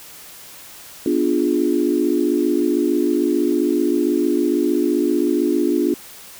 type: chord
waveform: sine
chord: B diminished seventh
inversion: none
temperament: equal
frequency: 246.9 / 293.7 / 349.2 / 415.3 Hz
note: B3 / D4 / F4 / Ab4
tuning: 0 / 0 / 0 / 0 cents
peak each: -23 / -19 / -19 / -25 dBFS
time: 1.06-5.94 s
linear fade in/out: 2 ms
effects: white hiss -40 dBFS RMS until 6.39 s